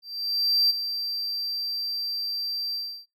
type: tone with ADSR envelope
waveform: triangle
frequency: 4699 Hz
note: D8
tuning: in tune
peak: -16 dBFS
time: 0.02-3.06 s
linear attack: 680 ms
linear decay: 17 ms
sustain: -10 dB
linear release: 320 ms
effects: noise-tail reverb RT60 0.2 s tail -23 dB re dry